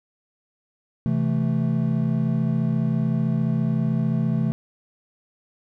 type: chord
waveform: triangle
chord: A minor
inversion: first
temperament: equal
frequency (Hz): 130.81 / 164.81 / 220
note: C3 / E3 / A3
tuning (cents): 0 / 0 / 0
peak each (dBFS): -22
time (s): 1.06-4.52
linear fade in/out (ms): 0
effects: none